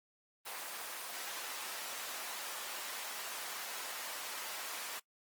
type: high-pass noise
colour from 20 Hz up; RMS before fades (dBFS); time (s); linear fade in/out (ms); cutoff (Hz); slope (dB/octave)
pink; -43; 0.45-5; 20; 780; 12
effects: noise-tail reverb RT60 0.1 s tail -19 dB re dry + Opus 24 kbps